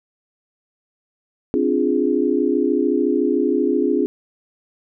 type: chord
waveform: sine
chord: D half-diminished seventh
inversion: third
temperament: equal with one note detuned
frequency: 261.6 / 294.9 / 349.2 / 415.3 Hz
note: C4 / D4 / F4 / Ab4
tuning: 0 / +7 / 0 / 0 cents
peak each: -21 dBFS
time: 1.54-4.06 s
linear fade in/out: 0 ms
effects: none